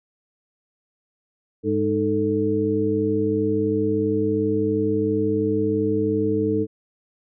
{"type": "harmonic tone with a mistuned harmonic", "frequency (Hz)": 102.9, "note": "G#2", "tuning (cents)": -16, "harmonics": [1, 2, 3, 4], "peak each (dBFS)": [-28, -27, -23, -22], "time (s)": [1.63, 6.67], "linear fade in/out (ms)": 50, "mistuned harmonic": 4, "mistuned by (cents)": 120, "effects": []}